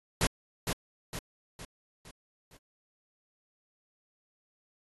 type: noise with echo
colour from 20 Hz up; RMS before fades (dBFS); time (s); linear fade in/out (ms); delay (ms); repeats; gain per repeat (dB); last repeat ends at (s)
pink; -26; 0.21-0.27; 2; 460; 5; -6; 2.57
effects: AAC 32 kbps

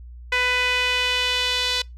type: tone with band-pass filter sweep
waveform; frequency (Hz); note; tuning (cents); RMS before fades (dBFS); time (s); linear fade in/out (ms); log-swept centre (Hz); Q
sawtooth; 498.1; B4; +15; -22; 0.32-1.82; 5; 2200 to 3800; 2.5
effects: noise-tail reverb RT60 0.2 s tail -25 dB re dry + added 60 Hz sine -37 dBFS peak until 1.97 s

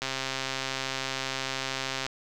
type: click train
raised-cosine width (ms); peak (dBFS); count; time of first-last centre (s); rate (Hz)
0.2; -13; 273; 0.02-2.065; 133
effects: none

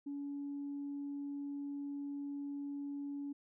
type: tone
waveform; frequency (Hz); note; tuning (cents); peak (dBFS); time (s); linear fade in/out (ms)
sine; 283.7; C#4; +40; -38; 0.06-3.33; 10
effects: tanh soft clip ceiling -35 dBFS

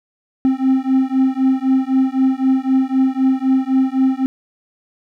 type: beating tone pair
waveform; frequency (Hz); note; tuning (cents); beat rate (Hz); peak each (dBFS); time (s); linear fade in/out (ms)
triangle; 261.6 / 265.5; C4 / C4; 0 / +25; 3.9; -14; 0.45-4.26; 0
effects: none

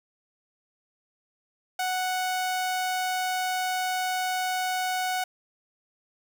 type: tone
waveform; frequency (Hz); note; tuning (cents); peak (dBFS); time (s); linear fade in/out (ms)
sawtooth; 740; F#5; 0; -22; 1.79-5.24; 5
effects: none

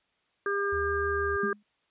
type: harmonic tone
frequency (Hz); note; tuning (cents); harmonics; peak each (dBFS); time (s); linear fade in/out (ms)
401.2; G4; +40; 1 / 3 / 4; -29 / -32 / -31; 0.46-1.53; 2
type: tone with vibrato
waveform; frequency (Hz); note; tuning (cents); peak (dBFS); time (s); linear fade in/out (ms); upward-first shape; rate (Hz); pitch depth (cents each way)
sine; 76.1; D#2; -38; -36; 0.72-1.37; 10; sine; 6.4; 24
type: tone with exponential decay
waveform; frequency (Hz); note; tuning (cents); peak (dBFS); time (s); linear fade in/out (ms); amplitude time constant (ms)
sine; 207.7; G#3; 0; -27; 1.43-1.63; 5; 43
effects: white hiss -72 dBFS RMS until 1.9 s + resampled to 8000 Hz

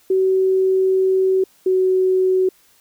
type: tone pair in turn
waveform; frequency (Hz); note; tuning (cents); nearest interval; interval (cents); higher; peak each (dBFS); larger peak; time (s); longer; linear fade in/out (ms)
sine; 378.4 / 373.6; F#4 / F#4; +39 / +17; unison; 22; first; -13; neither; 0.1-1.44 / 1.66-2.49; first; 5
effects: white hiss -55 dBFS RMS until 2.8 s

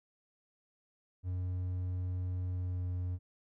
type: tone with pitch glide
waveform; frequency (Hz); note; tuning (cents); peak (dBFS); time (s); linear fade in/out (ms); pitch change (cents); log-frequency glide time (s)
triangle; 90.9 to 90.12; F#2 to F#2; -30 to -45; -31; 1.23-3.19; 50; -15; 2.46-2.8
effects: none

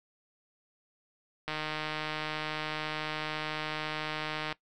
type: click train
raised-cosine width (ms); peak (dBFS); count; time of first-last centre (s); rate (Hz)
0.3; -18; 470; 1.48-4.525; 154
effects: noise-tail reverb RT60 0.1 s tail -19 dB re dry

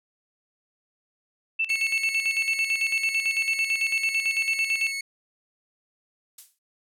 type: tone with tremolo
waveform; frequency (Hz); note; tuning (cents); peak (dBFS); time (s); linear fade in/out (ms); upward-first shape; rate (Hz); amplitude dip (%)
sine; 2661; E7; +16; -21; 1.59-4.92; 10; square; 9; 80
type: tone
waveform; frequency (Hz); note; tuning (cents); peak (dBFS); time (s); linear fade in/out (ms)
sawtooth; 2200; C#7; -14; -25; 1.69-5.01; 5
type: noise with exponential decay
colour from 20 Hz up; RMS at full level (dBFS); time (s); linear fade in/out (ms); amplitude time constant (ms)
violet; -34; 6.38-6.59; 5; 45
effects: low-pass 11000 Hz 12 dB/octave

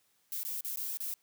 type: noise with dropouts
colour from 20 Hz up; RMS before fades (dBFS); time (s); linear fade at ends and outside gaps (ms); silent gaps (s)
violet; -37; 0.32-1.14; 0; 0.432-0.45 / 0.608-0.647 / 0.759-0.772 / 0.971-1.004
effects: white hiss -72 dBFS RMS until 1.22 s + high-pass 60 Hz 12 dB/octave

